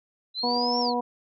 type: linear two-way sweep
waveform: sine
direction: up then down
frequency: 3951 to 5540 to 3951 Hz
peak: -27 dBFS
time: 0.34-0.94 s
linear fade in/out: 50 ms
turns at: 0.8 s
type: harmonic tone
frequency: 243.1 Hz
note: B3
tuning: 27 cents flat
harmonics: 1 / 2 / 3 / 4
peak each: -29 / -29 / -29 / -29 dBFS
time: 0.43-1.01 s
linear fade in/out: 10 ms
type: click train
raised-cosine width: 0.2 ms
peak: -36 dBFS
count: 35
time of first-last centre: 0.49-0.871 s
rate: 89.2 Hz
effects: none